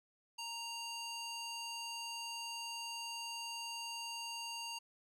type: tone with band-pass filter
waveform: square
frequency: 930 Hz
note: A#5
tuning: 4 cents flat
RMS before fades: -44 dBFS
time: 0.38-4.79 s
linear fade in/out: 10 ms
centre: 4700 Hz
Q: 0.93
effects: none